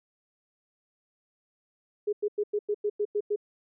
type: tone bursts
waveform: sine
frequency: 415.3 Hz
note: G#4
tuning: in tune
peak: -24 dBFS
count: 9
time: 2.07-3.361 s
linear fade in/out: 10 ms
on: 59 ms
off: 95 ms
effects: none